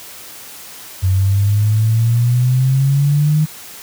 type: exponential sweep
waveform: sine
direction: up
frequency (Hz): 92.5 to 155.56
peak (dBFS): -10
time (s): 1.02-3.46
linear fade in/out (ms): 20
effects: white hiss -35 dBFS RMS until 3.82 s + high-pass 60 Hz 12 dB/octave